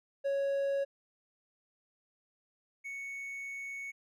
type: tone pair in turn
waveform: triangle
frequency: 554.4 / 2218 Hz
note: C#5 / C#7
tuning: 0 / 0 cents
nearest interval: 2 octaves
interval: 2400 cents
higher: second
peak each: -27 / -37 dBFS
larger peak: first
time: 0.24-0.85 / 2.84-3.92 s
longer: second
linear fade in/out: 20 ms
effects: none